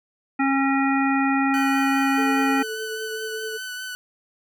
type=harmonic tone; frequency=272.2 Hz; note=C#4; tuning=31 cents flat; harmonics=1 / 3 / 5 / 7 / 9; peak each=-20 / -25 / -27 / -28 / -30 dBFS; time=0.39-2.63 s; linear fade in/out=10 ms
type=tone with vibrato; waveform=sawtooth; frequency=1500 Hz; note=F#6; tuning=23 cents sharp; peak=-27 dBFS; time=1.54-3.95 s; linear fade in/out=0 ms; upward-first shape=sine; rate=4.9 Hz; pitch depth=20 cents each way
type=tone with tremolo; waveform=sine; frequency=439.3 Hz; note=A4; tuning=3 cents flat; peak=-28 dBFS; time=2.17-3.58 s; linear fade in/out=20 ms; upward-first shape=sine; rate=9.5 Hz; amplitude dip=40%
effects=none